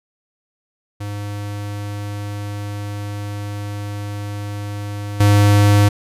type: tone with level steps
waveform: square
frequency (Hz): 102.6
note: G#2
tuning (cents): -21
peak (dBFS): -25 / -10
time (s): 1-5.89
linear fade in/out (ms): 10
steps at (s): 5.2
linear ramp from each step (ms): 5
effects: resampled to 32000 Hz